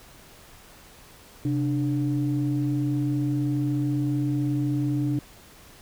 sine tone pair together, 131.76 / 295.8 Hz, C3 / D4, +12 / +13 cents, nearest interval octave + major second, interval 1401 cents, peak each -24 dBFS, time 1.45-5.19 s, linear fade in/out 2 ms, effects tanh soft clip ceiling -16 dBFS + pink hiss -50 dBFS RMS until 5.81 s

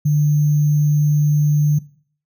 sine tone with sample-and-hold, 148.4 Hz, D3, 18 cents sharp, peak -12 dBFS, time 0.05-1.79 s, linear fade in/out 10 ms, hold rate 6300 Hz, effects noise-tail reverb RT60 0.5 s tail -19 dB re dry

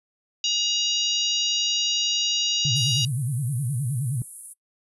harmonic tone, 951 Hz, A#5, 34 cents sharp, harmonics 3 / 4 / 5 / 6 / 7, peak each -25 / -27 / -29 / -31 / -32 dBFS, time 0.44-3.05 s, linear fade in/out 2 ms
sine tone with vibrato, 130.8 Hz, C3, in tune, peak -23 dBFS, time 2.65-4.22 s, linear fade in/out 2 ms, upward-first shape sine, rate 9.6 Hz, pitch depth 230 cents each way
pink high-pass noise, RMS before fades -33 dBFS, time 2.75-4.54 s, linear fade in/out 20 ms, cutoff 10000 Hz, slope 48 dB/octave
effects noise-tail reverb RT60 0.1 s tail -24 dB re dry + resampled to 24000 Hz

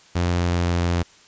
sawtooth tone with pitch glide, 87.6 to 86.69 Hz, F2 to F2, +6 to -12 cents, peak -15 dBFS, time 0.15-1.03 s, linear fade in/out 10 ms, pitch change -18 cents, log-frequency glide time 0.39-0.75 s, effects white hiss -51 dBFS RMS until 1.27 s + resampled to 16000 Hz

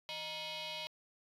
sine tone with frequency modulation, 164.81 Hz, E3, in tune, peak -37 dBFS, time 0.09-0.87 s, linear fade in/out 0 ms, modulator 781 Hz, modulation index 5.3, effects tanh soft clip ceiling -39 dBFS

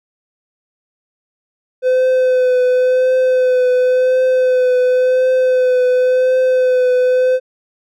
triangle tone with vibrato, 508 Hz, B4, 49 cents sharp, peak -8 dBFS, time 1.82-7.4 s, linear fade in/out 50 ms, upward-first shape triangle, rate 0.93 Hz, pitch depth 24 cents each way, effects none

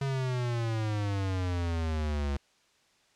square exponential sweep, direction down, 138.59 to 69.3 Hz, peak -29 dBFS, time 0.01-2.37 s, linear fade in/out 5 ms, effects white hiss -66 dBFS RMS until 3.15 s + low-pass 6000 Hz 12 dB/octave

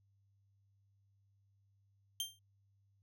sawtooth tone with exponential decay, 3163 Hz, G7, 15 cents sharp, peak -30 dBFS, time 2.2-2.39 s, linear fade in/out 1 ms, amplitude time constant 40 ms, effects added 99 Hz sine -70 dBFS peak until 3.02 s

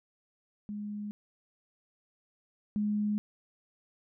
sine tone pair in turn, 207.7 / 209 Hz, G#3 / G#3, 0 / +11 cents, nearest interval unison, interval 11 cents, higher second, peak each -35 / -27 dBFS, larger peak second, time 0.69-1.11 / 2.76-3.18 s, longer neither, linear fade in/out 0 ms, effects none

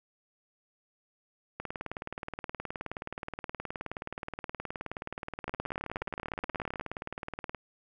two click trains, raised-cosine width 0.5 ms, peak -21 / -19 dBFS, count 114 / 23, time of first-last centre 1.6-7.547 / 5.48-6.797 s, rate 19 / 16.7 Hz, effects none

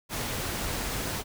pink noise, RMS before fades -32 dBFS, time 0.09-1.24 s, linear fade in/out 50 ms, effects none

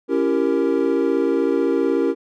triangle chord, C# diminished seventh, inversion none, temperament equal with one note detuned, 277.2 / 336 / 392 / 466.2 Hz, C#4 / E4 / G4 / Bb4, 0 / +33 / 0 / 0 cents, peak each -20 dBFS, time 0.08-2.15 s, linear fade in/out 50 ms, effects none

